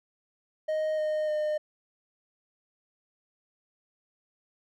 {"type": "tone with pitch steps", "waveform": "triangle", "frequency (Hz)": [622.3, 615.2, 608.1], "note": ["D#5", "D#5", "D#5"], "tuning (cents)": [0, -20, -40], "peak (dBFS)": -24, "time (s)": [0.68, 1.58], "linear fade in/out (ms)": 10, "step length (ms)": 300, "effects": []}